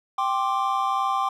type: chord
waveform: triangle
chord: G suspended fourth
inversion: none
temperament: equal with one note detuned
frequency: 784 / 1052 / 1174.7 Hz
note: G5 / C6 / D6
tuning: 0 / +9 / 0 cents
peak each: -24 dBFS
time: 0.18-1.29 s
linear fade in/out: 5 ms
effects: none